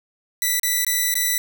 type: tone with dropouts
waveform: 5% pulse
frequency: 1975.5 Hz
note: B6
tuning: in tune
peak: -8 dBFS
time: 0.42-1.38 s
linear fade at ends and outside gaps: 1 ms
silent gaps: 0.597-0.632 / 0.848-0.866 / 1.141-1.154 s
effects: none